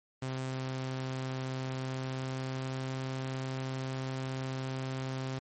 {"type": "tone with pitch glide", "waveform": "sawtooth", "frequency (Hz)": [130.81, 131.64], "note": ["C3", "C3"], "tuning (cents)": [0, 11], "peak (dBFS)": -30, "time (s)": [0.22, 5.39], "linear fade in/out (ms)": 5, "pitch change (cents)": 11, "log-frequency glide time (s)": [1.79, 3.04], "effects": ["MP3 32 kbps"]}